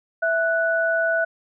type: tone pair together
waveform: sine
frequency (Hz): 659.3 / 1480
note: E5 / F#6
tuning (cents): 0 / 0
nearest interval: octave + major second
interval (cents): 1400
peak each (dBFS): -21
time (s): 0.22-1.25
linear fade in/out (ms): 10
effects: none